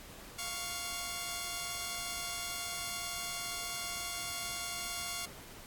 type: tone pair together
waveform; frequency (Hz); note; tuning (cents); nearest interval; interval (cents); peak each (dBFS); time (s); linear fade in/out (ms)
5% pulse; 698.5 / 1109.7; F5 / C#6; 0 / +2; minor sixth; 802; -28; 0.38-5.26; 10
effects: pink hiss -51 dBFS RMS until 5.66 s + AAC 64 kbps